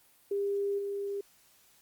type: tone with level steps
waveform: sine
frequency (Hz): 401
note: G4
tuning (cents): +39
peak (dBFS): -28 / -32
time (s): 0.31-1.21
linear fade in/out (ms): 5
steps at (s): 0.78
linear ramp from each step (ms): 10
effects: white hiss -63 dBFS RMS until 1.81 s + Opus 32 kbps